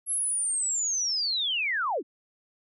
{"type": "linear sweep", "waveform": "sine", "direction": "down", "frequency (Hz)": [11230, 220], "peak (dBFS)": -25, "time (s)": [0.06, 2.03], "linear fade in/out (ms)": 50, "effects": []}